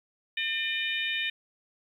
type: harmonic tone with a mistuned harmonic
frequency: 602 Hz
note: D5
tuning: 43 cents sharp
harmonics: 3 / 4 / 5 / 6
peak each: -33 / -32 / -34 / -34 dBFS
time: 0.37-1.3 s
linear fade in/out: 5 ms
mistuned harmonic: 6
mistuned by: +29 cents
effects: 10-bit